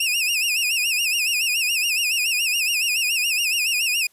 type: tone with vibrato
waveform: sawtooth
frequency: 2637 Hz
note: E7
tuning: in tune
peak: -16 dBFS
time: 0-4.07 s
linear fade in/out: 5 ms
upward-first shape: sine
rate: 7.1 Hz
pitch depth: 140 cents each way
effects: white hiss -60 dBFS RMS until 4.12 s + resampled to 32000 Hz